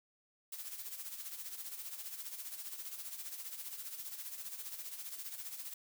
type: noise with tremolo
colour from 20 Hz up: blue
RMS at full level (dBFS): -43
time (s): 0.52-5.74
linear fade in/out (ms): 5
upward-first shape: sine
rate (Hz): 15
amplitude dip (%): 60
effects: none